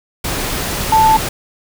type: tone in noise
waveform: sine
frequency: 880 Hz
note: A5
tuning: in tune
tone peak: -7 dBFS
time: 0.92-1.17 s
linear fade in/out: 5 ms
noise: pink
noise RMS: -20 dBFS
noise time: 0.24-1.29 s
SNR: +10 dB
effects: none